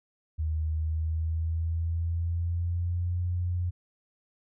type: tone with pitch glide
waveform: sine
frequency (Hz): 78.5 to 88.62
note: D#2 to F2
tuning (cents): +16 to +26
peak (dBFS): -26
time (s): 0.38-3.71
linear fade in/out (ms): 20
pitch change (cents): +210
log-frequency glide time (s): 0.74-3.2
effects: none